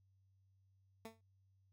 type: tone with exponential decay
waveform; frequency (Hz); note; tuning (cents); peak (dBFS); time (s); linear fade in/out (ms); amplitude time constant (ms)
15% pulse; 223.9; A3; +30; -39; 1.05-1.21; 2; 33
effects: added 96 Hz sine -70 dBFS peak until 1.72 s